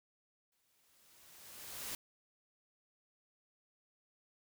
white noise with exponential growth, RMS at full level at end -41 dBFS, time 0.52-1.95 s, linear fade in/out 2 ms, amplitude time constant 310 ms, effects none

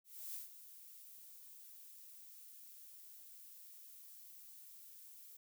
violet noise with ADSR envelope, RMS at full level -45 dBFS, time 0.04-5.37 s, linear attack 300 ms, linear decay 140 ms, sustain -12 dB, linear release 6 ms, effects none

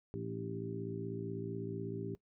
harmonic tone with a mistuned harmonic, 56.1 Hz, A1, 34 cents sharp, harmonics 2 / 3 / 4 / 5 / 6 / 7, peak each -44 / -44 / -48 / -46 / -49 / -43 dBFS, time 0.14-2.15 s, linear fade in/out 0 ms, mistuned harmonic 6, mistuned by -44 cents, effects noise-tail reverb RT60 0.1 s tail -19 dB re dry

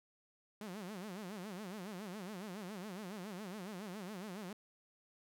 sawtooth tone with vibrato, 196 Hz, G3, in tune, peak -40 dBFS, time 0.61-4.53 s, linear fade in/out 2 ms, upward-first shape sine, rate 7.2 Hz, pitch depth 200 cents each way, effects none

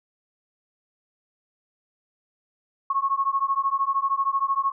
sine beating tone pair, 1089 / 1102 Hz, C#6 / C#6, -31 / -11 cents, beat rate 13 Hz, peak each -24 dBFS, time 2.9-4.72 s, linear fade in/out 5 ms, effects none

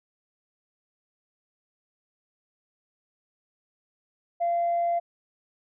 sine tone, 688 Hz, F5, 26 cents flat, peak -21 dBFS, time 4.4-5 s, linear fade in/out 20 ms, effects tanh soft clip ceiling -19 dBFS

